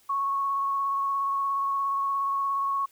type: tone with vibrato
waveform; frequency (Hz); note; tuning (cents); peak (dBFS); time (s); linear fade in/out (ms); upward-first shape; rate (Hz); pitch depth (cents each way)
sine; 1104; C#6; -7; -24; 0.09-2.86; 10; square; 17; 10
effects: white hiss -61 dBFS RMS until 2.91 s